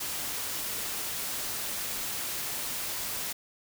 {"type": "noise", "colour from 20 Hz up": "white", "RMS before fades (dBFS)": -34, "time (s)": [0, 3.33], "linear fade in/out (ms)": 10, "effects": []}